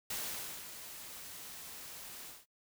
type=noise with ADSR envelope; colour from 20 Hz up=white; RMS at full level=-38 dBFS; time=0.1-2.46 s; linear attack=5 ms; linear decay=530 ms; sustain=-10 dB; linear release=190 ms; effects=noise-tail reverb RT60 0.1 s tail -22 dB re dry